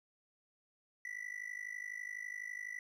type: tone with amplitude modulation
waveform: triangle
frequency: 1970 Hz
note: B6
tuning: 5 cents flat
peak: -36 dBFS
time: 1.05-2.79 s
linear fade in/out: 2 ms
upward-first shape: sine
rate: 52 Hz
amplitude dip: 90%
effects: none